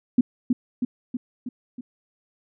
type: tone with echo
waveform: sine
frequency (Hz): 246.9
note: B3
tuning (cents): 0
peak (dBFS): -12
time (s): 0.18-0.21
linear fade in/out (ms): 5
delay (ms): 320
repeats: 5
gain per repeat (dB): -4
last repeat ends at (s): 1.81
effects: none